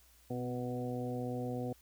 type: harmonic tone with a mistuned harmonic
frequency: 123.47 Hz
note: B2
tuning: in tune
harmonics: 1 / 2 / 3 / 4 / 5 / 6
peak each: -40 / -39 / -46 / -41 / -50 / -46 dBFS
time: 0.3-1.73 s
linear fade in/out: 5 ms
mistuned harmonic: 2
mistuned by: +22 cents
effects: added 60 Hz sine -65 dBFS peak until 1.81 s + white hiss -65 dBFS RMS until 1.81 s